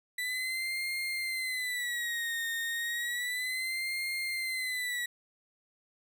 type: tone with vibrato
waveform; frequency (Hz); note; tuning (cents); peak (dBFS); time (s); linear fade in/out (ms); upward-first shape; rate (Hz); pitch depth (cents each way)
35% pulse; 1975.5; B6; 0; -30; 0.18-5.06; 5; sine; 0.32; 120
effects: none